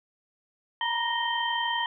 sine tone cluster, 925 / 965 / 1858 / 3127 Hz, A#5 / B5 / A#6 / G7, -14 / -40 / -6 / -5 cents, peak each -31 dBFS, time 0.81-1.86 s, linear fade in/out 2 ms, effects none

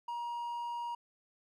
triangle tone, 949 Hz, A#5, 31 cents sharp, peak -34 dBFS, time 0.08-0.95 s, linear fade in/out 5 ms, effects none

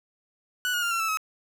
30% pulse tone with pitch steps, 1480 / 1437.9 / 1396.9 / 1357.2 / 1318.5 / 1281 Hz, F#6 / F#6 / F6 / F6 / E6 / E6, 0 / -50 / 0 / -50 / 0 / -50 cents, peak -22 dBFS, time 0.65-1.172 s, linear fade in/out 0 ms, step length 87 ms, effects none

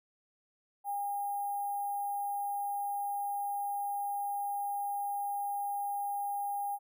sine tone with sample-and-hold, 810 Hz, G#5, 43 cents flat, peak -32 dBFS, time 0.84-6.79 s, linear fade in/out 50 ms, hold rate 11025 Hz, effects none

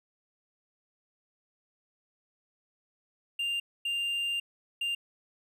triangle tone bursts at uneven times, 2794 Hz, F7, in tune, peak -27 dBFS, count 3, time 3.39-3.6 / 3.85-4.4 / 4.81-4.95 s, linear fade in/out 5 ms, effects none

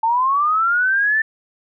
sine linear sweep, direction up, 880 to 1788 Hz, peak -14 dBFS, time 0.03-1.22 s, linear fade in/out 5 ms, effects none

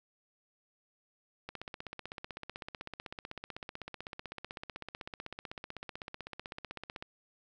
click train, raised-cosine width 0.3 ms, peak -25 dBFS, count 89, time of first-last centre 1.49-7.025 s, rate 15.9 Hz, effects none

